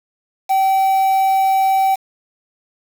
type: tone with quantisation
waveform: triangle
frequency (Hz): 771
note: G5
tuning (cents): -29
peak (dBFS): -10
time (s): 0.49-1.96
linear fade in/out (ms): 20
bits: 5
effects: none